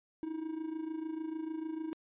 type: tone with amplitude modulation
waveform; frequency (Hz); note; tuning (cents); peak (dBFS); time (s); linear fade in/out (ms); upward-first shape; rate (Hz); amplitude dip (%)
triangle; 318.1; D#4; +38; -31; 0.23-1.93; 0; sine; 26.7; 70
effects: resampled to 8000 Hz